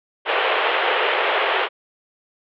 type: band-pass noise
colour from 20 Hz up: pink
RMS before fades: -20 dBFS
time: 0.25-1.69 s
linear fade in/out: 50 ms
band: 410 to 3300 Hz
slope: 48 dB/octave
effects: none